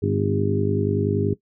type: harmonic tone with a mistuned harmonic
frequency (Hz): 50.5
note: G#1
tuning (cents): -48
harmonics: 2 / 3 / 4 / 5 / 6 / 7 / 8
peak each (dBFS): -24 / -27 / -28 / -29 / -29 / -30 / -25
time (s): 0.02-1.34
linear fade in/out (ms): 10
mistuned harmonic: 6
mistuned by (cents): -27
effects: noise-tail reverb RT60 0.1 s tail -17 dB re dry